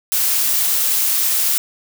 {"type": "noise", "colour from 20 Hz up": "blue", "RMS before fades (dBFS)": -17, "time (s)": [0.12, 1.58], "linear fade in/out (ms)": 0, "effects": []}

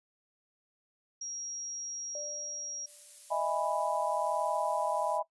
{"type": "tone", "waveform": "sine", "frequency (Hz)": 5650, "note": "F8", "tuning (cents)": 19, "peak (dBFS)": -37, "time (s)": [1.21, 2.86], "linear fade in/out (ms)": 5}
{"type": "tone with exponential decay", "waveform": "sine", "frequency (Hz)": 587.3, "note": "D5", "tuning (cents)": 0, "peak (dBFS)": -38, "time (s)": [2.15, 3.35], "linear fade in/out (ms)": 2, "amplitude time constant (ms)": 260}
{"type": "noise", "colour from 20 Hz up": "violet", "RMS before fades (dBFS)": -46, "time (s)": [2.85, 5.2], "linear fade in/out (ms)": 50}
{"type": "chord", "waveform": "sine", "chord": "E major seventh", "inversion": "third", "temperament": "just", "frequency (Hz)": [618.1, 659.3, 824.1, 988.9], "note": ["D#5", "E5", "G#5", "B5"], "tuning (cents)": [-12, 0, -14, 2], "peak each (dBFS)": -34, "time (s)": [3.3, 5.23], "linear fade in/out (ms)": 20}
{"effects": ["noise-tail reverb RT60 0.1 s tail -19 dB re dry", "resampled to 24000 Hz"]}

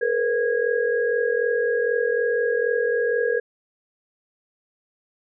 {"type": "tone cluster", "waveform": "sine", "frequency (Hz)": [432.5, 476.5, 519, 1646], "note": ["A4", "A#4", "C5", "G#6"], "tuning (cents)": [-30, 38, -14, -16], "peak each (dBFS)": [-26, -21, -30, -27], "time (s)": [0.01, 3.4], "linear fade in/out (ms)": 10, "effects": []}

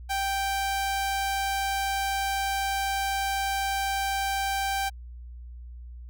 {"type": "tone", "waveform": "sawtooth", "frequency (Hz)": 784, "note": "G5", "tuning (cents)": 0, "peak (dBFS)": -22, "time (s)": [0.09, 4.9], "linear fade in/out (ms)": 20, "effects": ["added 60 Hz sine -39 dBFS peak until 6.09 s"]}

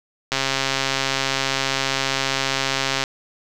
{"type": "click train", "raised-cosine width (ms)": 0.2, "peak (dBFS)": -3, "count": 368, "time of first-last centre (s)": [0.32, 3.039], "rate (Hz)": 135, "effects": []}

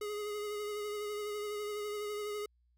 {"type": "tone with vibrato", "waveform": "square", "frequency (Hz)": 417, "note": "G#4", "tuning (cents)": 7, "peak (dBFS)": -37, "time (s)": [0.01, 2.46], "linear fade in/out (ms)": 5, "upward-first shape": "sine", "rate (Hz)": 12, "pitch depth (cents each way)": 24, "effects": ["added 60 Hz sine -68 dBFS peak until 2.77 s"]}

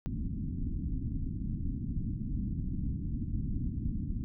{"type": "low-pass noise", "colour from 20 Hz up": "pink", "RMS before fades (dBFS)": -34, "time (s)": [0.06, 4.24], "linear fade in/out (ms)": 0, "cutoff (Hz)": 280, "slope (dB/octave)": 48, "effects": []}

